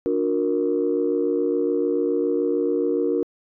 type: chord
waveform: sine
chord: D augmented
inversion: none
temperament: equal with one note detuned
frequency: 293.7 / 360.7 / 466.2 Hz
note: D4 / F#4 / A#4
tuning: 0 / -44 / 0 cents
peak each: -24 / -23 / -22 dBFS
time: 0.06-3.23 s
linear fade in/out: 0 ms
effects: tanh soft clip ceiling -11 dBFS